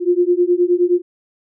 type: beating tone pair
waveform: sine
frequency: 349.2 / 358.8 Hz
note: F4 / F4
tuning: 0 / +47 cents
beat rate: 9.6 Hz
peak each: -15 / -15 dBFS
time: 0-1.02 s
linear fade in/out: 50 ms
effects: none